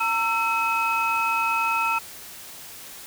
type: tone cluster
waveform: sine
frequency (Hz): 915 / 1336 / 2555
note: A#5 / E6 / D#7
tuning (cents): -32 / +23 / +45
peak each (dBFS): -24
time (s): 0-1.99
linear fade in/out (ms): 10
effects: tanh soft clip ceiling -14 dBFS + white hiss -41 dBFS RMS until 3.06 s